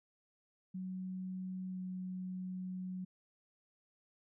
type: tone with pitch glide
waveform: sine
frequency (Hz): 185.9 to 184.51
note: F#3 to F#3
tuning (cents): +8 to -5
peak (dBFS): -39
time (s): 0.74-3.05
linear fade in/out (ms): 10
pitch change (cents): -13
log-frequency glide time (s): 1.7-1.78
effects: none